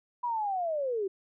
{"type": "linear sweep", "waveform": "sine", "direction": "down", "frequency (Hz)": [987.8, 370.4], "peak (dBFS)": -28, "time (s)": [0.23, 1.08], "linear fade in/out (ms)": 10, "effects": []}